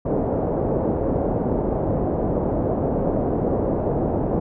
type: low-pass noise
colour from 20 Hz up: white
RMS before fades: -22 dBFS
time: 0.05-4.4 s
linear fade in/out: 10 ms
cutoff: 620 Hz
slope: 24 dB/octave
effects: none